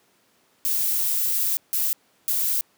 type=noise bursts at uneven times; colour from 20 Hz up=violet; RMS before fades=-23 dBFS; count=3; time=0.65-1.57 / 1.73-1.93 / 2.28-2.61 s; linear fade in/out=0 ms; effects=pink hiss -62 dBFS RMS until 2.77 s + high-pass 200 Hz 12 dB/octave